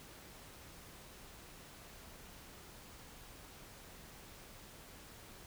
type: silence
effects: pink hiss -55 dBFS RMS until 5.46 s